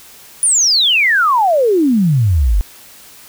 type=exponential sweep; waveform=sine; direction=down; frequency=9956 to 44.09 Hz; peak=-9 dBFS; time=0.43-2.61 s; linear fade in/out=0 ms; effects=white hiss -40 dBFS RMS until 3.28 s